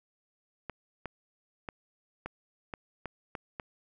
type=clicks; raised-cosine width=0.5 ms; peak=-22 dBFS; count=8; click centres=0.697 / 1.057 / 1.688 / 2.26 / 2.738 / 3.057 / 3.352 / 3.598 s; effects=none